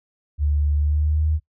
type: tone with pitch glide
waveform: sine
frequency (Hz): 73.42 to 77.56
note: D2 to D#2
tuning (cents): 0 to -5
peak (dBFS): -17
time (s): 0.38-1.4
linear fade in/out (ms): 50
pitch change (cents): +95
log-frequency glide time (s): 0.77-1.27
effects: noise-tail reverb RT60 0.1 s tail -21 dB re dry